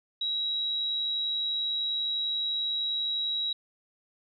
sine tone, 3863 Hz, B7, 39 cents flat, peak -27 dBFS, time 0.21-3.53 s, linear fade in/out 5 ms, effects none

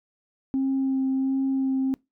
sine tone with vibrato, 266.7 Hz, C4, 33 cents sharp, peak -20 dBFS, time 0.54-1.94 s, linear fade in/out 0 ms, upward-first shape sine, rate 1.4 Hz, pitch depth 12 cents each way, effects noise-tail reverb RT60 0.2 s tail -24 dB re dry + tanh soft clip ceiling -18 dBFS

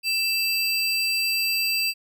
square tone pair together, 2654 / 4723 Hz, E7 / D8, +11 / +9 cents, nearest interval minor seventh, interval 998 cents, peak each -25 dBFS, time 0.03-1.94 s, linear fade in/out 50 ms, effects none

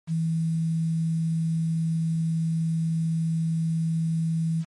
sine tone with quantisation, 162.8 Hz, E3, 21 cents flat, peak -22 dBFS, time 0.07-4.65 s, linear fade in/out 50 ms, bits 8, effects MP3 48 kbps

